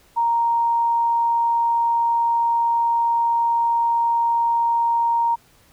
sine tone, 932.3 Hz, A#5, in tune, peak -16 dBFS, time 0.16-5.36 s, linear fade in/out 20 ms, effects pink hiss -55 dBFS RMS until 5.72 s

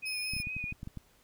sine tone with vibrato, 2489 Hz, D#7, in tune, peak -35 dBFS, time 0.02-0.73 s, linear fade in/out 20 ms, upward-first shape triangle, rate 4.3 Hz, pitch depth 38 cents each way
sawtooth tone, 5170 Hz, E8, 34 cents flat, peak -34 dBFS, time 0.05-0.43 s, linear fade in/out 20 ms
clicks, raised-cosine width 5 ms, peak -28 dBFS, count 10, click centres 0.336 / 0.366 / 0.401 / 0.471 / 0.566 / 0.641 / 0.724 / 0.831 / 0.874 / 0.973 s
effects pink hiss -65 dBFS RMS until 1.23 s

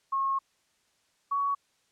sine tone pair in turn, 1086 / 1122.4 Hz, C#6 / C#6, -36 / +21 cents, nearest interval minor second, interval 57 cents, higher second, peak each -25 dBFS, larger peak neither, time 0.12-0.39 / 1.31-1.55 s, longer first, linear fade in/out 10 ms, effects white hiss -70 dBFS RMS until 1.91 s + low-pass 8000 Hz 12 dB/octave

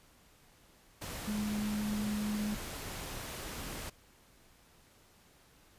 sine tone in noise, 210 Hz, G#3, 19 cents sharp, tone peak -32 dBFS, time 1.27-2.55 s, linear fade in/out 10 ms, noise pink, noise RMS -42 dBFS, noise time 1.01-3.9 s, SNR +7 dB, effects pink hiss -63 dBFS RMS until 5.78 s + resampled to 32000 Hz

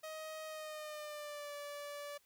sawtooth tone with pitch glide, 628 to 579.2 Hz, D#5 to D5, +16 to -24 cents, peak -40 dBFS, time 0.03-2.18 s, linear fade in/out 10 ms, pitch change -140 cents, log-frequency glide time 0.46-1.54 s, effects white hiss -72 dBFS RMS until 2.25 s

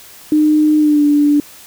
sine tone with pitch glide, 304.7 to 292.3 Hz, D#4 to D4, -36 to -8 cents, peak -8 dBFS, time 0.32-1.4 s, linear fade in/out 2 ms, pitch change -72 cents, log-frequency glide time 0.78-1.04 s, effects white hiss -39 dBFS RMS until 1.66 s

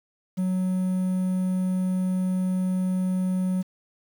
triangle tone with quantisation, 185 Hz, F#3, in tune, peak -20 dBFS, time 0.37-3.63 s, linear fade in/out 20 ms, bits 8, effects none

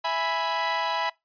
sawtooth chord, E major, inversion none, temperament equal, 659.3 / 830.6 / 987.8 Hz, E5 / G#5 / B5, 0 / 0 / 0 cents, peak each -27 / -27 / -23 dBFS, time 0.04-1.1 s, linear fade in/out 10 ms, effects noise-tail reverb RT60 0.2 s tail -23 dB re dry + resampled to 11025 Hz

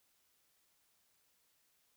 silence, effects white hiss -75 dBFS RMS until 1.96 s

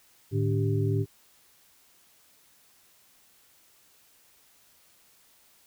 sine tone cluster, 108.3 / 150.9 / 287.7 / 391 Hz, A2 / D3 / D4 / G4, -27 / +47 / -36 / -4 cents, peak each -25 / -30 / -34 / -31 dBFS, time 0.31-1.06 s, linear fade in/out 50 ms, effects white hiss -61 dBFS RMS until 5.66 s

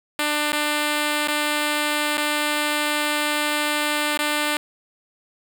5% pulse tone with dropouts, 297.9 Hz, D4, 25 cents sharp, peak -9 dBFS, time 0.19-4.57 s, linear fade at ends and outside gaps 2 ms, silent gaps 0.521-0.529 / 1.275-1.283 / 2.172-2.178 / 4.175-4.19 s, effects none

